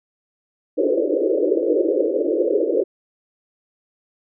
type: band-pass noise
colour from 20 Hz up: white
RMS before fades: -19 dBFS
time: 0.77-2.84 s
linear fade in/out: 20 ms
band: 300 to 560 Hz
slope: 96 dB/octave
effects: none

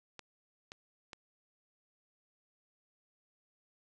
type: clicks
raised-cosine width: 0.2 ms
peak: -28 dBFS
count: 3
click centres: 0.193 / 0.719 / 1.132 s
effects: resampled to 22050 Hz + 11-bit

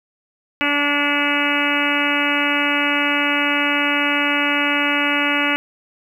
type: harmonic tone with a mistuned harmonic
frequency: 289.1 Hz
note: D4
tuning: 27 cents flat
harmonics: 1 / 2 / 3 / 4 / 5 / 6 / 7 / 8 / 9 / 10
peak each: -23 / -28 / -28 / -27 / -24 / -28 / -24 / -24 / -24 / -26 dBFS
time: 0.61-5.56 s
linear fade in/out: 0 ms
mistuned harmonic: 8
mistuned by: -18 cents
effects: 8-bit

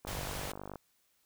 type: click train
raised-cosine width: 1 ms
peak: -28 dBFS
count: 36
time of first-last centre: 0.05-0.757 s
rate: 49.5 Hz
type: band-stop noise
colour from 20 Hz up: pink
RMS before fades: -40 dBFS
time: 0.07-0.52 s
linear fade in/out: 5 ms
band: 180 to 440 Hz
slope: 96 dB/octave
effects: white hiss -73 dBFS RMS until 1.25 s

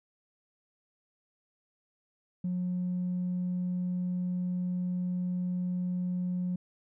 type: tone with tanh clipping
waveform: triangle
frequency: 180 Hz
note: F#3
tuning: 47 cents flat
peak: -29 dBFS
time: 2.44-6.56 s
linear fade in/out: 5 ms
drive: 5 dB
effects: none

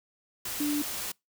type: tone in noise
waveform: sine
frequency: 293.7 Hz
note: D4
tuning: in tune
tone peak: -26 dBFS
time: 0.6-0.82 s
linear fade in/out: 5 ms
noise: white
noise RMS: -35 dBFS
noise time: 0.45-1.12 s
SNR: +6 dB
effects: noise-tail reverb RT60 0.2 s tail -26 dB re dry

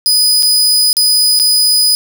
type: tone with dropouts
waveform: sawtooth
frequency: 4978 Hz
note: D#8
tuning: in tune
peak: -5 dBFS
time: 0.06-1.95 s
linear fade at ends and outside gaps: 0 ms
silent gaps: 0.425-0.43 / 0.929-0.968 / 1.391-1.398 s
effects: none

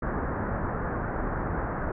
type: low-pass noise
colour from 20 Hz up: pink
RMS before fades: -30 dBFS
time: 0.02-1.92 s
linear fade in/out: 5 ms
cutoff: 1700 Hz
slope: 48 dB/octave
effects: none

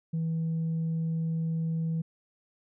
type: tone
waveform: sine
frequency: 162.8 Hz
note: E3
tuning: 21 cents flat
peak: -25 dBFS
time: 0.13-2.02 s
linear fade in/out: 10 ms
effects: tanh soft clip ceiling -25 dBFS

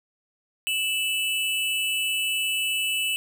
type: tone pair together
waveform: square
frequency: 2637 / 2960 Hz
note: E7 / F#7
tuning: 0 / 0 cents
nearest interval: major second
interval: 200 cents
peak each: -27 / -27 dBFS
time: 0.67-3.16 s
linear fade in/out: 0 ms
effects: none

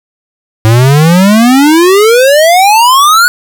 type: exponential sweep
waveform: square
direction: up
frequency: 107.9 to 1480 Hz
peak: -3 dBFS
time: 0.65-3.28 s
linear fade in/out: 0 ms
effects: none

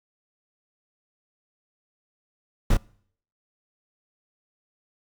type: noise with echo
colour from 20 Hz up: brown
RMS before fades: -17 dBFS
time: 2.7-2.74 s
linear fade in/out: 5 ms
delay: 31 ms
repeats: 1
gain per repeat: -3 dB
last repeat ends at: 2.771 s
effects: noise-tail reverb RT60 0.6 s tail -24 dB re dry

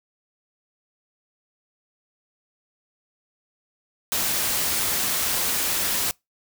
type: noise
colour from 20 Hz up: white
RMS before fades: -24 dBFS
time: 4.12-6.11 s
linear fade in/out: 0 ms
effects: noise-tail reverb RT60 0.2 s tail -26 dB re dry

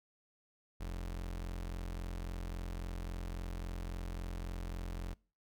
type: tone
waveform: 35% pulse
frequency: 43.65 Hz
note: F1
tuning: in tune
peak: -37 dBFS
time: 0.8-5.14 s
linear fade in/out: 10 ms
effects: noise-tail reverb RT60 0.4 s tail -25 dB re dry

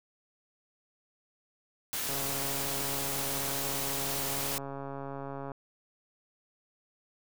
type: noise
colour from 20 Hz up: white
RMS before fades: -34 dBFS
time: 1.93-4.58 s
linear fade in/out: 0 ms
type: click train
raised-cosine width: 1 ms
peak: -26 dBFS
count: 474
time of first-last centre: 2.09-5.518 s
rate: 138 Hz
effects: none

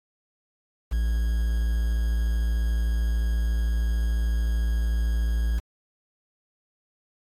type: tone with quantisation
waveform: triangle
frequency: 56.8 Hz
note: A#1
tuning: 44 cents flat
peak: -19 dBFS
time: 0.91-5.6 s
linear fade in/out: 20 ms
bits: 7
effects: AAC 48 kbps

